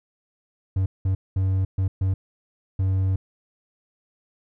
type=tone bursts at uneven times; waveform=triangle; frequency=95 Hz; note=F#2; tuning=46 cents sharp; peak=-17 dBFS; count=6; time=0.76-0.86 / 1.05-1.15 / 1.36-1.65 / 1.78-1.88 / 2.01-2.14 / 2.79-3.16 s; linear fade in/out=5 ms; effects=none